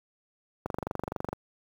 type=click train; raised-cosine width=1 ms; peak=-17 dBFS; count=17; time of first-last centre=0.66-1.329 s; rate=23.9 Hz; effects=high-pass 60 Hz 12 dB/octave + 8-bit